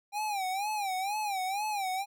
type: tone with vibrato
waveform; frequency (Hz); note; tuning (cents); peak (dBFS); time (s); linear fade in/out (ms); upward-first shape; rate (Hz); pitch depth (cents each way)
square; 798; G5; +31; -31; 0.12-2.06; 50; sine; 2.1; 130
effects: none